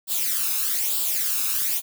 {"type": "noise with flanger", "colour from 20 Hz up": "blue", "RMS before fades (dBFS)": -24, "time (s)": [0.07, 1.82], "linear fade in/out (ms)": 50, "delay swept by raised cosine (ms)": [0.24, 0.79], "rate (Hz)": 1.1, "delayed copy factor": 0.65, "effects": []}